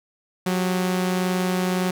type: tone pair together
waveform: sawtooth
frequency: 182.6 / 386.9 Hz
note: F#3 / G4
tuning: -23 / -23 cents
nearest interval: octave + minor second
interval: 1300 cents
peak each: -17 / -28 dBFS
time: 0.46-1.91 s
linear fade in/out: 5 ms
effects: none